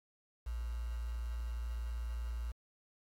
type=tone with quantisation; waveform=sine; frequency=58.27 Hz; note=A#1; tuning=in tune; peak=-36 dBFS; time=0.46-2.52 s; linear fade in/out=10 ms; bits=9; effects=AAC 64 kbps